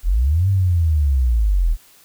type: linear two-way sweep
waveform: sine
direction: up then down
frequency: 36.71 to 99.3 to 36.71 Hz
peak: -13 dBFS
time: 0.03-1.77 s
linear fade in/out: 50 ms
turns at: 0.49 s
effects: white hiss -50 dBFS RMS until 2.04 s